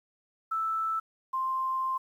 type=tone pair in turn; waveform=sine; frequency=1318.5 / 1048.7 Hz; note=E6 / C6; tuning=0 / +4 cents; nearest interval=major third; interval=396 cents; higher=first; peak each=-27 dBFS; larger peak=neither; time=0.51-1 / 1.33-1.98 s; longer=second; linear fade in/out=10 ms; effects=10-bit